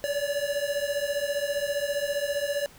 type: beating tone pair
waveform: square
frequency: 566 / 581 Hz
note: C#5 / D5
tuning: +36 / -19 cents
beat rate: 15 Hz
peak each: -30 dBFS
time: 0.04-2.66 s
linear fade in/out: 0 ms
effects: pink hiss -52 dBFS RMS until 2.78 s